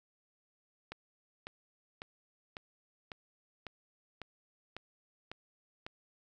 click train, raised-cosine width 0.3 ms, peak -26 dBFS, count 10, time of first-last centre 0.92-5.865 s, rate 1.82 Hz, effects none

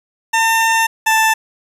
20% pulse tone pair in turn, 903 / 883.4 Hz, A5 / A5, +45 / +7 cents, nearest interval unison, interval 38 cents, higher first, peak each -7 / -6 dBFS, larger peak second, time 0.33-0.87 / 1.06-1.34 s, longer first, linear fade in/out 10 ms, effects resampled to 32000 Hz + 7-bit

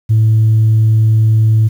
sine tone, 110 Hz, A2, in tune, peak -5 dBFS, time 0.09-1.69 s, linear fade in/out 20 ms, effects tanh soft clip ceiling -4 dBFS + 7-bit

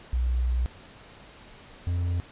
sine / triangle tone pair in turn, 61.6 / 87.47 Hz, B1 / F2, -4 / +3 cents, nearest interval tritone, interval 607 cents, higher second, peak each -22 dBFS, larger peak neither, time 0.13-0.66 / 1.87-2.2 s, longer first, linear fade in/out 0 ms, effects pink hiss -49 dBFS RMS until 2.31 s + resampled to 8000 Hz

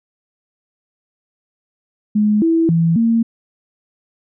sine tone with pitch steps, 210.6 / 328.6 / 165.7 / 229.1 Hz, G#3 / E4 / E3 / A#3, +24 / -5 / +9 / -30 cents, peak -11 dBFS, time 2.15-3.23 s, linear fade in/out 10 ms, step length 270 ms, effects none

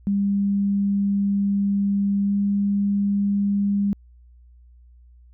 sine tone with pitch glide, 200 to 201.2 Hz, G3 to G3, +35 to +45 cents, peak -18 dBFS, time 0.07-3.93 s, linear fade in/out 0 ms, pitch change +10 cents, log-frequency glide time 2.24-2.33 s, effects added 60 Hz sine -47 dBFS peak until 5.33 s

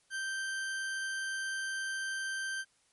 40% pulse tone, 1563 Hz, G6, 6 cents flat, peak -33 dBFS, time 0.1-2.65 s, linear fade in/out 50 ms, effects white hiss -70 dBFS RMS until 2.92 s + MP3 48 kbps

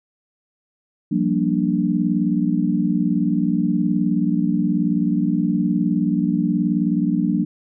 sine chord, G minor seventh, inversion third, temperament equal with one note detuned, 174.61 / 193.52 / 233.1 / 293.7 Hz, F3 / G3 / Bb3 / D4, 0 / -22 / 0 / 0 cents, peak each -22 dBFS, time 1.11-7.45 s, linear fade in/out 10 ms, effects none

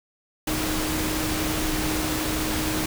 sine tone in noise, 311.1 Hz, D#4, in tune, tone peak -28 dBFS, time 0.47-2.86 s, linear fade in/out 5 ms, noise pink, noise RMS -27 dBFS, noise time 0.47-2.86 s, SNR -4 dB, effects none

